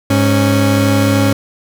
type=tone pair together; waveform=30% pulse; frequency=103.1 / 276.2 Hz; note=G#2 / C#4; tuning=-12 / -6 cents; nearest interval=octave + perfect fourth; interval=1706 cents; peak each=-10 dBFS; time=0.1-1.33 s; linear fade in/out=5 ms; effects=none